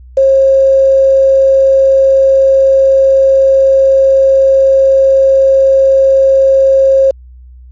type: tone with quantisation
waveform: sine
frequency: 538 Hz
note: C5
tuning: 48 cents sharp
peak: -4 dBFS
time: 0.17-7.11 s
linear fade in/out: 5 ms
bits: 5
effects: added 62 Hz sine -32 dBFS peak until 7.71 s + resampled to 16000 Hz